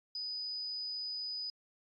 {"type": "tone", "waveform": "sine", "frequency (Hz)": 4978, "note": "D#8", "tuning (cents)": 0, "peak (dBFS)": -36, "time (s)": [0.15, 1.5], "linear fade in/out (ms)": 2, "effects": ["tanh soft clip ceiling -32 dBFS", "AAC 32 kbps"]}